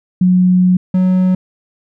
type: tone pair in turn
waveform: sine / triangle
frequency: 182.2 / 184.74 Hz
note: F#3 / F#3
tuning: -26 / -2 cents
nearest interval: unison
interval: 24 cents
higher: second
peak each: -7 dBFS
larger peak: neither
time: 0.21-0.77 / 0.94-1.35 s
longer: first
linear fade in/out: 5 ms
effects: none